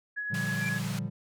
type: tone with tremolo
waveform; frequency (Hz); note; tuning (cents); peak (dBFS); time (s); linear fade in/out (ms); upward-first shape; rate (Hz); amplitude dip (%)
sine; 1681; G#6; +20; -30; 0.16-0.8; 20; triangle; 9.3; 35
type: chord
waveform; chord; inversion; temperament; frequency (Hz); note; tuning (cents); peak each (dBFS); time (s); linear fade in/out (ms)
triangle; G minor seventh; first; equal; 116.54 / 146.83 / 174.61 / 196; Bb2 / D3 / F3 / G3; 0 / 0 / 0 / 0; -34; 0.3-1.1; 20
type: band-pass noise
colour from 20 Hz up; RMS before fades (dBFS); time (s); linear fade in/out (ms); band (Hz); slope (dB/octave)
pink; -42; 0.34-0.99; 2; 860 to 11000; 12
type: tone with exponential growth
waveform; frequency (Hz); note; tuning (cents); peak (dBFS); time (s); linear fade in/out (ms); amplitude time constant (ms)
triangle; 2359; D7; +7; -27; 0.52-0.69; 2; 35
effects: none